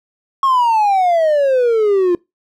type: exponential sweep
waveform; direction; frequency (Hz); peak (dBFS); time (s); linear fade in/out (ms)
triangle; down; 1100 to 345; -8; 0.43-2.15; 2
effects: noise-tail reverb RT60 0.2 s tail -24 dB re dry + tanh soft clip ceiling -4 dBFS